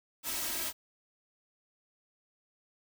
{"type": "noise with comb filter", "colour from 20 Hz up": "white", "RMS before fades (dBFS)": -35, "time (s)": [0.23, 0.73], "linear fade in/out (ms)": 50, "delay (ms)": 3.1, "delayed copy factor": 0.8, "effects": []}